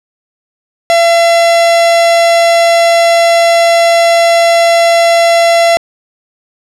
45% pulse tone, 677 Hz, E5, 46 cents sharp, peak -5 dBFS, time 0.9-5.77 s, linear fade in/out 0 ms, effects low-pass 8000 Hz 12 dB/octave

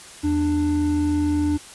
triangle tone pair together, 83.1 / 296.1 Hz, E2 / D4, +15 / +14 cents, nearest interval octave + minor seventh, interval 2199 cents, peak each -23 / -17 dBFS, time 0.23-1.58 s, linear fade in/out 20 ms, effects white hiss -42 dBFS RMS until 1.74 s + resampled to 24000 Hz

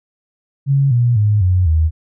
sine tone with pitch steps, 138.4 / 120.48 / 104.89 / 91.31 / 79.49 Hz, C#3 / B2 / G#2 / F#2 / D#2, -2 / -42 / +18 / -22 / +38 cents, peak -10 dBFS, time 0.66-1.91 s, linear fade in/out 50 ms, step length 250 ms, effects none

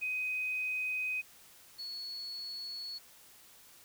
sine tone pair in turn, 2510 / 4387 Hz, D#7 / C#8, +15 / -19 cents, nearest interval minor seventh, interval 966 cents, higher second, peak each -32 / -39 dBFS, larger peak first, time 0.01-1.22 / 1.78-2.99 s, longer neither, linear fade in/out 20 ms, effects white hiss -58 dBFS RMS until 3.84 s

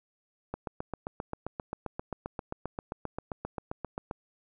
click train, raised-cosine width 1 ms, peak -20 dBFS, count 28, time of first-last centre 0.54-4.111 s, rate 7.56 Hz, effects none

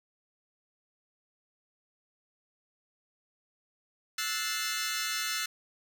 15% pulse chord, F# half-diminished seventh, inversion third, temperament equal with one note detuned, 1318.5 / 1472.3 / 1760 / 2093 Hz, E6 / F#6 / A6 / C7, 0 / -9 / 0 / 0 cents, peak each -30 dBFS, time 4.18-5.46 s, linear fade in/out 5 ms, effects none

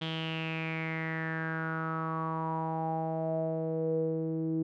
sawtooth tone with low-pass filter sweep, 161.1 Hz, E3, 39 cents flat, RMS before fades -33 dBFS, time 0.01-4.63 s, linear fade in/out 10 ms, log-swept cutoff 3300 to 350 Hz, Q 7.3, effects none

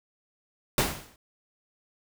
pink noise with exponential decay, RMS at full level -21 dBFS, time 0.78-1.16 s, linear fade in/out 2 ms, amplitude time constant 81 ms, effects none

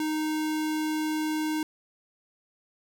square tone, 309.7 Hz, D#4, 8 cents flat, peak -27 dBFS, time 0-1.63 s, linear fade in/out 2 ms, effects none

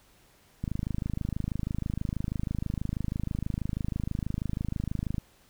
click train, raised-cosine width 5 ms, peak -18 dBFS, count 120, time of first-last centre 0.64-5.182 s, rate 26.2 Hz, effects pink hiss -61 dBFS RMS until 5.49 s

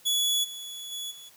sawtooth tone with level steps, 3396 Hz, G#7, 38 cents sharp, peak -20 / -34 / -30 / -41 dBFS, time 0.05-1.3 s, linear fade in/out 20 ms, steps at 0.43 / 0.91 / 1.1 s, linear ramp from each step 20 ms, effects white hiss -56 dBFS RMS until 1.36 s

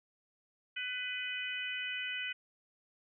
harmonic tone, 499.6 Hz, B4, 20 cents sharp, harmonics 3 / 4 / 5 / 6, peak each -42 / -42 / -40 / -41 dBFS, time 0.76-2.33 s, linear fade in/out 10 ms, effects none

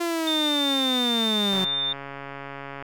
sawtooth linear sweep, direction down, 344.9 to 184.2 Hz, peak -20 dBFS, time 0-1.65 s, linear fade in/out 10 ms
sine tone, 3598 Hz, A7, 38 cents sharp, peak -23 dBFS, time 0.27-1.93 s, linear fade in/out 5 ms
click train, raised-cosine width 0.5 ms, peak -21 dBFS, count 181, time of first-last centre 1.53-2.825 s, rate 139 Hz
effects none

